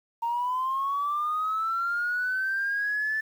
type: linear sweep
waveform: sine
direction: up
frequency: 922 to 1760 Hz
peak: -24 dBFS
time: 0.22-3.21 s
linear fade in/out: 10 ms
effects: tanh soft clip ceiling -21 dBFS + 9-bit